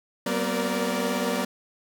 sawtooth tone cluster, 190.2 / 235.9 / 253.5 / 467.4 / 583 Hz, F#3 / A#3 / B3 / A#4 / D5, +48 / +21 / +45 / +5 / -13 cents, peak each -27 dBFS, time 0.26-1.45 s, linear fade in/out 5 ms, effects none

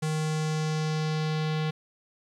square tone with low-pass filter sweep, 155.56 Hz, D#3, in tune, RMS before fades -28 dBFS, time 0.02-1.71 s, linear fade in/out 10 ms, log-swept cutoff 8700 to 3600 Hz, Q 1.7, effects 10-bit

